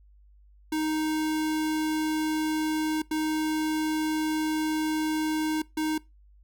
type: tone bursts at uneven times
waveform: square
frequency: 311.4 Hz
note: D#4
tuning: 2 cents sharp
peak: -26 dBFS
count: 3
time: 0.72-3.02 / 3.11-5.62 / 5.77-5.98 s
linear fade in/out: 5 ms
effects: noise-tail reverb RT60 0.2 s tail -21 dB re dry + added 50 Hz sine -53 dBFS peak until 6.43 s